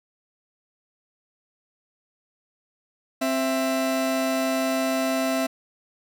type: tone pair together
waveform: 40% pulse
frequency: 263.1 / 663 Hz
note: C4 / E5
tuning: +10 / +10 cents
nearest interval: octave + major third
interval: 1600 cents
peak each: -24 dBFS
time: 3.21-5.47 s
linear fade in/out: 10 ms
effects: none